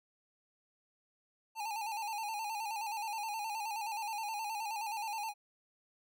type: tone with vibrato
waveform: square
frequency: 860 Hz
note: A5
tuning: 40 cents flat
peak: -37 dBFS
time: 1.55-5.34 s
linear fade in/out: 50 ms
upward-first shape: square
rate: 9.5 Hz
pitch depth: 71 cents each way
effects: none